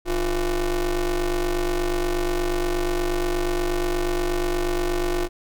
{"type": "ring-modulated tone", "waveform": "45% pulse", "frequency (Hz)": 164.81, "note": "E3", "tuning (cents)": 0, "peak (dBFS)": -18, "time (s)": [0.05, 5.29], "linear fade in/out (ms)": 50, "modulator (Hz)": 189, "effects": []}